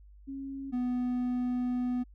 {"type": "tone pair in turn", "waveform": ["sine", "triangle"], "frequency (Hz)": [272.3, 248], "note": ["C#4", "B3"], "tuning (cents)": [-31, 7], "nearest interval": "major second", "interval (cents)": 162, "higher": "first", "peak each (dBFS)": [-36, -26], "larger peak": "second", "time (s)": [[0.27, 0.72], [0.72, 2.04]], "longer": "second", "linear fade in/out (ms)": 20, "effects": ["added 50 Hz sine -51 dBFS peak until 2.14 s"]}